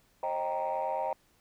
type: chord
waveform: sine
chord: C minor seventh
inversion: none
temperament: equal with one note detuned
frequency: 533 / 622.3 / 784 / 932.3 Hz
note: C5 / Eb5 / G5 / Bb5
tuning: +32 / 0 / 0 / 0 cents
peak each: -35 / -34 / -33 / -33 dBFS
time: 0.23-1.13 s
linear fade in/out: 2 ms
effects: tanh soft clip ceiling -24 dBFS + pink hiss -67 dBFS RMS until 1.4 s